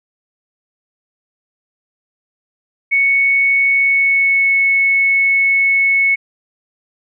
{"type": "tone with pitch glide", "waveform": "sine", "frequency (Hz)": [2217, 2203], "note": ["C#7", "C#7"], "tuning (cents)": [0, -11], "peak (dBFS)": -10, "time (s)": [2.91, 6.16], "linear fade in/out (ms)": 20, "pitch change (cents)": -11, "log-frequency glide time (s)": [3.72, 4.54], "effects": []}